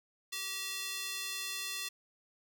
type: tone with high-pass filter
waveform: square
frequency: 384.9 Hz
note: G4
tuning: 32 cents flat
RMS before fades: -39 dBFS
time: 0.32-1.89 s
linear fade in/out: 10 ms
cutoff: 3000 Hz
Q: 0.99
effects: none